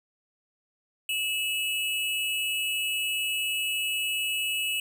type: tone pair together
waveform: square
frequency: 2623 / 2912 Hz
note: E7 / F#7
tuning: -9 / -28 cents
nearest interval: major second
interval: 181 cents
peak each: -30 / -30 dBFS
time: 1.09-4.8 s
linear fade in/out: 2 ms
effects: none